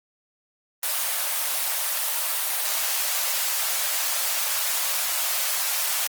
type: high-pass noise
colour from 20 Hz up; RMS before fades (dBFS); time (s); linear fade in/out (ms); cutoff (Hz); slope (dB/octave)
white; -25; 0.83-6.07; 2; 550; 48
effects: Opus 24 kbps